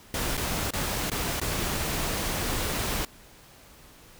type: noise with dropouts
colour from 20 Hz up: pink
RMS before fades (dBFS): -29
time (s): 0.14-3.05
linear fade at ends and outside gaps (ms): 2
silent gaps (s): 0.37-0.376 / 0.707-0.735 / 1.1-1.116 / 1.4-1.414
effects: pink hiss -52 dBFS RMS until 4.19 s